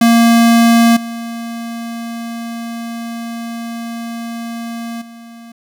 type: tone with level steps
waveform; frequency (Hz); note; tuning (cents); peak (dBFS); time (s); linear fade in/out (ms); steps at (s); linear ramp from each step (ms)
square; 232.1; A#3; -7; -7 / -23 / -34; 0.01-5.52; 5; 0.96 / 5.01; 10
effects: none